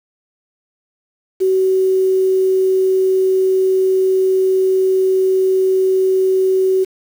sine tone with quantisation, 377.9 Hz, F#4, 37 cents sharp, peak -11 dBFS, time 1.4-6.85 s, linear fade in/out 20 ms, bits 6, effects none

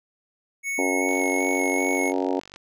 square tone with vibrato, 2200 Hz, C#7, 14 cents flat, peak -26 dBFS, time 0.63-2.13 s, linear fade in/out 50 ms, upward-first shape square, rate 2.6 Hz, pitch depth 10 cents each way
harmonic tone, 92.5 Hz, F#2, in tune, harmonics 3 / 4 / 5 / 6 / 7 / 8 / 9 / 10, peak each -26 / -28 / -30 / -32 / -33 / -34 / -35 / -36 dBFS, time 0.78-2.4 s, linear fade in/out 5 ms
click train, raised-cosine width 0.2 ms, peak -26 dBFS, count 71, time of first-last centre 1.09-2.561 s, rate 47.6 Hz
effects none

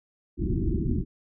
pink low-pass noise, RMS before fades -26 dBFS, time 0.37-1.05 s, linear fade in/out 50 ms, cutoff 380 Hz, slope 96 dB/octave, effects none

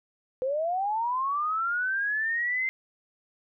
sine linear sweep, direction up, 501 to 2093 Hz, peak -25 dBFS, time 0.42-2.69 s, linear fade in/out 0 ms, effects none

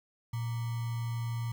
sine tone with sample-and-hold, 116.54 Hz, A#2, in tune, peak -31 dBFS, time 0.33-1.52 s, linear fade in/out 5 ms, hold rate 1050 Hz, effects none

